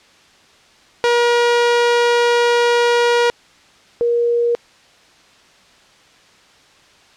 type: tone pair in turn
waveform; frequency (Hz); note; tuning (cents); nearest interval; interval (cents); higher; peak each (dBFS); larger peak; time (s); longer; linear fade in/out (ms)
sawtooth / sine; 477.4 / 473.6; A#4 / A#4; +41 / +27; unison; 14; first; -8 / -13; first; 1.04-3.3 / 4.01-4.55; first; 0
effects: white hiss -49 dBFS RMS until 7.16 s + low-pass 5000 Hz 12 dB/octave